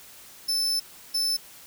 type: tone bursts at uneven times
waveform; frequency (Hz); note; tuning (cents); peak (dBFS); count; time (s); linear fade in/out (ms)
40% pulse; 5274; E8; 0; -22; 2; 0.48-0.8 / 1.14-1.37; 10
effects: white hiss -48 dBFS RMS until 1.66 s